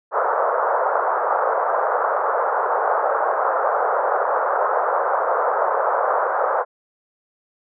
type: band-pass noise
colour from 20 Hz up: pink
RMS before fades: -20 dBFS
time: 0.11-6.65 s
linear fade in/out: 50 ms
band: 480 to 1400 Hz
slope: 48 dB/octave
effects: none